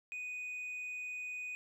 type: tone with tanh clipping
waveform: triangle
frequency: 2486 Hz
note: D#7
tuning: 2 cents flat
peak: -40 dBFS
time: 0.12-1.55 s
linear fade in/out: 0 ms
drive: 7 dB
effects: none